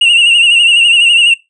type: tone with vibrato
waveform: triangle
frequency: 2794 Hz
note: F7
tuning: in tune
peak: -3 dBFS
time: 0.01-1.34 s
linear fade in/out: 5 ms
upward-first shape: sine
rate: 12 Hz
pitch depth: 64 cents each way
effects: noise-tail reverb RT60 0.2 s tail -19 dB re dry + resampled to 24000 Hz